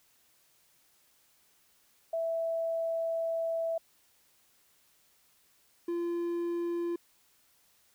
sine / triangle tone pair in turn, 659.3 / 343.5 Hz, E5 / F4, 0 / -29 cents, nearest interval major seventh, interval 1129 cents, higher first, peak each -29 / -28 dBFS, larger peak second, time 2.13-3.78 / 5.88-6.96 s, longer first, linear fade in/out 5 ms, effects white hiss -67 dBFS RMS until 7.94 s

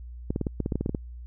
clicks, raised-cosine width 3 ms, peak -14 dBFS, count 12, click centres 0.305 / 0.361 / 0.413 / 0.468 / 0.603 / 0.661 / 0.722 / 0.756 / 0.81 / 0.861 / 0.894 / 0.948 s, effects added 60 Hz sine -38 dBFS peak until 1.26 s

